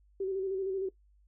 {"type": "tone with vibrato", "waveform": "sine", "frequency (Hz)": 383.2, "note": "G4", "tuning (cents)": -39, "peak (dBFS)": -30, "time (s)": [0.2, 0.89], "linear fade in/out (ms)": 5, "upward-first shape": "square", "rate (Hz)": 13, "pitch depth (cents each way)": 34, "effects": ["noise-tail reverb RT60 0.1 s tail -18 dB re dry", "added 50 Hz sine -61 dBFS peak until 1.27 s"]}